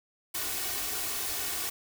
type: noise with comb filter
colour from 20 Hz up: white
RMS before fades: -33 dBFS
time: 0.34-1.7 s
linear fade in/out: 10 ms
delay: 2.7 ms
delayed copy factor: +0.65
effects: none